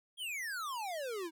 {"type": "exponential sweep", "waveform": "square", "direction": "down", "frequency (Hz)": [3322, 311.1], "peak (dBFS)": -38, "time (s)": [0.17, 1.31], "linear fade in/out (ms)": 50, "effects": []}